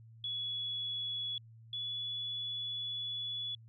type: tone pair in turn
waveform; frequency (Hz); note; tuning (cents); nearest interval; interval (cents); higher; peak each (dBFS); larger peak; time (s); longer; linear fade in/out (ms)
sine; 3386 / 3415; G#7 / G#7; +33 / +48; unison; 15; second; -35 / -36; first; 0.24-1.38 / 1.73-3.55; second; 2
effects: added 113 Hz sine -53 dBFS peak until 3.68 s